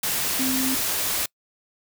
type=tone in noise; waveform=sine; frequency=261.4 Hz; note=C4; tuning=1 cent flat; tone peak=-24 dBFS; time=0.39-0.75 s; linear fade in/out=5 ms; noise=white; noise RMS=-25 dBFS; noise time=0.03-1.26 s; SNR=-2 dB; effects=noise-tail reverb RT60 0.1 s tail -26 dB re dry